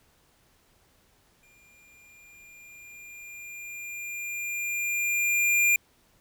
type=tone with exponential growth; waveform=square; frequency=2400 Hz; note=D7; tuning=37 cents sharp; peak=-19 dBFS; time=1.43-5.76 s; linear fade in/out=2 ms; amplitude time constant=940 ms; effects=pink hiss -64 dBFS RMS until 6.2 s